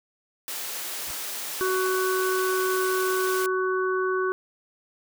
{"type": "high-pass noise", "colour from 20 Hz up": "white", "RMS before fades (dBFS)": -33, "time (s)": [0.48, 3.46], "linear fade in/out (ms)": 0, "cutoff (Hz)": 330, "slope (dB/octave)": 12}
{"type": "noise with exponential growth", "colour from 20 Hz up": "pink", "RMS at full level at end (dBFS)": -35, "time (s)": [1.03, 1.11], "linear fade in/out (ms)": 0, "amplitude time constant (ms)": 16}
{"type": "harmonic tone", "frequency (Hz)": 373.7, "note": "F#4", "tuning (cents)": 17, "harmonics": [1, 3, 4], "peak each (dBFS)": [-24, -29, -30], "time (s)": [1.61, 4.32], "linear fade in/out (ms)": 0}
{"effects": []}